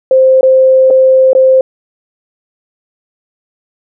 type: tone with dropouts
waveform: sine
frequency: 523.3 Hz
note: C5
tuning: in tune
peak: -3 dBFS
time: 0.11-1.61 s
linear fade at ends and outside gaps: 2 ms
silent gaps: 0.41-0.43 / 0.903-0.907 / 1.332-1.35 s
effects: none